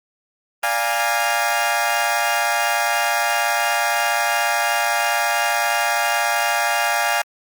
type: chord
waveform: 20% pulse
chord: Bb dominant seventh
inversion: first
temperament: equal with one note detuned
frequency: 587.3 / 698.5 / 822.5 / 932.3 Hz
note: D5 / F5 / Ab5 / Bb5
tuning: 0 / 0 / -17 / 0 cents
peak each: -22 / -17 / -16 / -22 dBFS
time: 0.63-7.22 s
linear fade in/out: 5 ms
effects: Opus 32 kbps